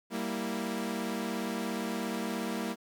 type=chord; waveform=sawtooth; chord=E diminished; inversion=first; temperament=equal; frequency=196 / 233.1 / 329.6 Hz; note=G3 / Bb3 / E4; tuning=0 / 0 / 0 cents; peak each=-33 / -31 / -35 dBFS; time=0.1-2.76 s; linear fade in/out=50 ms; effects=11-bit